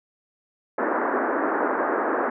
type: band-pass noise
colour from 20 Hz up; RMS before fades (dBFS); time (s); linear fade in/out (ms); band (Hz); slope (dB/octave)
pink; -24; 0.78-2.3; 5; 260 to 1700; 48
effects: none